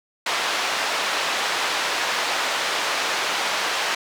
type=band-pass noise; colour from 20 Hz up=pink; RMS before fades=-24 dBFS; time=0.26-3.95 s; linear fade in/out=5 ms; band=750 to 4900 Hz; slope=12 dB/octave; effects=none